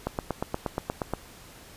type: click train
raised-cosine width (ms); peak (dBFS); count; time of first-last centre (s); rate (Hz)
1; -13; 10; 0.07-1.136; 8.44
effects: pink hiss -49 dBFS RMS until 1.76 s + resampled to 32000 Hz